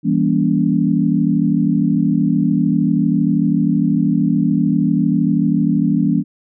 sine chord, E diminished seventh, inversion none, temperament just, 164.81 / 197.78 / 237.3 / 284.8 Hz, E3 / G3 / Bb3 / Db4, 0 / +16 / +31 / +47 cents, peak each -18 dBFS, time 0.03-6.24 s, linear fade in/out 50 ms, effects none

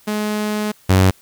sawtooth tone pair in turn, 211.3 / 94.29 Hz, G#3 / F#2, +30 / +33 cents, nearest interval octave + major second, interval 1397 cents, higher first, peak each -15 / -6 dBFS, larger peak second, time 0.07-0.72 / 0.89-1.11 s, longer first, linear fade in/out 10 ms, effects white hiss -51 dBFS RMS until 1.21 s

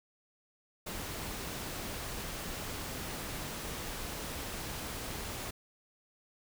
pink noise, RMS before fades -40 dBFS, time 0.86-5.51 s, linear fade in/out 10 ms, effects none

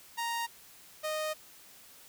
sawtooth tone pair in turn, 932.3 / 618.9 Hz, A#5 / D#5, 0 / -9 cents, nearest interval perfect fifth, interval 709 cents, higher first, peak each -28 dBFS, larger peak neither, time 0.17-0.47 / 1.03-1.34 s, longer second, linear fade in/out 20 ms, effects white hiss -55 dBFS RMS until 2.08 s

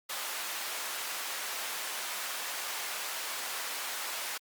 pink high-pass noise, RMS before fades -37 dBFS, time 0.09-4.38 s, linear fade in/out 10 ms, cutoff 910 Hz, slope 12 dB/octave, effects Opus 48 kbps

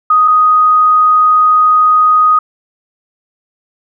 sine tone pair in turn, 1247 / 1247 Hz, D#6 / D#6, +3 / +3 cents, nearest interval unison, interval 0 cents, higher neither, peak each -5 dBFS, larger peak neither, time 0.1-0.28 / 0.28-2.39 s, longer second, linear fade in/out 5 ms, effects none

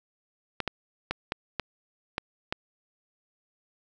clicks, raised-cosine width 0.3 ms, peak -12 dBFS, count 7, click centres 0.603 / 0.677 / 1.11 / 1.321 / 1.597 / 2.181 / 2.525 s, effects none

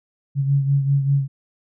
sine beating tone pair, 138.59 / 143.69 Hz, C#3 / D3, 0 / -37 cents, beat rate 5.1 Hz, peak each -16 / -24 dBFS, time 0.35-1.28 s, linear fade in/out 50 ms, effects none

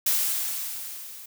blue noise with level ramp, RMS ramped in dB -22 to -43 dBFS, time 0.06-1.26 s, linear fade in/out 5 ms, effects none

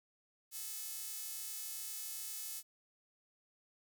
sawtooth tone with high-pass filter, 432.5 Hz, A4, 30 cents flat, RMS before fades -44 dBFS, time 0.51-2.63 s, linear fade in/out 50 ms, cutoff 9000 Hz, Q 0.54, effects none

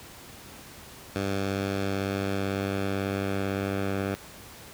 10% pulse tone with low-pass filter sweep, 98 Hz, G2, in tune, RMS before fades -29 dBFS, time 1.16-4.15 s, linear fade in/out 0 ms, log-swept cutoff 5700 to 2500 Hz, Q 0.84, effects pink hiss -46 dBFS RMS until 4.73 s + high-pass 60 Hz 12 dB/octave

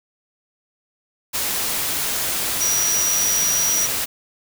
sine tone in noise, 5800 Hz, F#8, 35 cents flat, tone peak -18 dBFS, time 2.6-3.87 s, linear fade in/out 20 ms, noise white, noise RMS -23 dBFS, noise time 1.33-4.06 s, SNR +2 dB, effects none

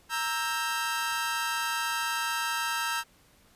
sawtooth chord, E diminished, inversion second, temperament equal with one note detuned, 932.3 / 1318.5 / 1589 Hz, Bb5 / E6 / G6, 0 / 0 / +23 cents, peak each -29 dBFS, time 0.09-3.04 s, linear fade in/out 50 ms, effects pink hiss -61 dBFS RMS until 3.55 s + resampled to 32000 Hz

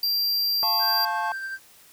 square tone, 4725 Hz, D8, 10 cents sharp, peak -22 dBFS, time 0.03-1.05 s, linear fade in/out 2 ms
triangle chord, F augmented, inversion none, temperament just, 698.5 / 873.1 / 1091.3 Hz, F5 / A5 / C#6, 0 / -14 / -27 cents, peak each -30 / -25 / -29 dBFS, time 0.63-1.32 s, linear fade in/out 0 ms
triangle tone with tremolo, 1570 Hz, G6, 2 cents sharp, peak -27 dBFS, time 0.79-1.59 s, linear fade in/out 50 ms, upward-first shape sine, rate 11 Hz, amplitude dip 30%
effects white hiss -53 dBFS RMS until 1.92 s

